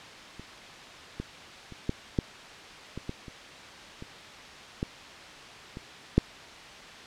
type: clicks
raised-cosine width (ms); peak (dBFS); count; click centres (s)
3; -29 / -20 / -30 / -14 / -11 / -23 / -20 / -29 / -27 / -16 / -25 / -6; 12; 0.396 / 1.2 / 1.723 / 1.894 / 2.188 / 2.976 / 3.094 / 3.282 / 4.024 / 4.829 / 5.771 / 6.18
effects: white hiss -45 dBFS RMS until 7.06 s + low-pass 4000 Hz 12 dB/octave